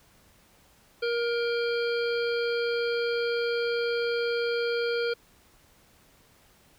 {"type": "harmonic tone with a mistuned harmonic", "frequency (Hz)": 471.4, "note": "A#4", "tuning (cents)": 19, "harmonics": [1, 3, 5, 7, 9, 10], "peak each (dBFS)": [-26, -33, -38, -40, -42, -42], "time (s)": [1.02, 5.14], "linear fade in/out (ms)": 10, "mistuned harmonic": 7, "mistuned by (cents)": -48, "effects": ["pink hiss -60 dBFS RMS until 6.78 s"]}